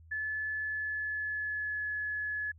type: tone with pitch glide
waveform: sine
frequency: 1728 to 1704.2 Hz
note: A6 to G#6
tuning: -32 to +44 cents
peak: -32 dBFS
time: 0.11-2.52 s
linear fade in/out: 10 ms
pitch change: -24 cents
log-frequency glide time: 0.53-1.87 s
effects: added 81 Hz sine -53 dBFS peak until 2.58 s